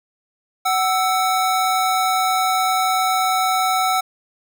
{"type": "tone pair together", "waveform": "square", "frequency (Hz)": [748.4, 1318.5], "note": ["F#5", "E6"], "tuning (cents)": [20, 0], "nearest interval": "minor seventh", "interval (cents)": 980, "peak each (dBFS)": [-19, -21], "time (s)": [0.65, 4.01], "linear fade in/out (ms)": 10, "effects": []}